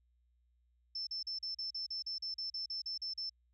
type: tone bursts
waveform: sine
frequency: 5310 Hz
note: E8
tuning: 12 cents sharp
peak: -37 dBFS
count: 15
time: 0.95-3.296 s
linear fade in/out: 5 ms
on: 120 ms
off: 39 ms
effects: added 60 Hz sine -70 dBFS peak until 3.53 s